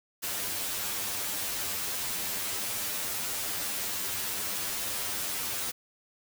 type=noise with comb filter; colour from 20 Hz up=white; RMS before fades=-33 dBFS; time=0.22-5.72 s; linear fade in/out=20 ms; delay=10 ms; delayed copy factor=+0.9; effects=none